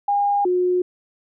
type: tone pair in turn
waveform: sine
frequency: 811 / 361.3 Hz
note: G#5 / F#4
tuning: -41 / -41 cents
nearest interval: octave + major second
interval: 1400 cents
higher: first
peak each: -16 dBFS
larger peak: neither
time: 0.08-0.45 / 0.45-0.82 s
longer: neither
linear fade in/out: 5 ms
effects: none